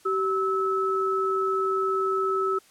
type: tone pair together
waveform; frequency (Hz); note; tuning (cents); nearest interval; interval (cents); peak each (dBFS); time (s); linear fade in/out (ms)
sine; 384.2 / 1301.3; G4 / E6; -35 / -23; octave + major sixth; 2112; -25; 0.05-2.59; 10
effects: white hiss -57 dBFS RMS until 2.7 s + low-pass 11000 Hz 12 dB/octave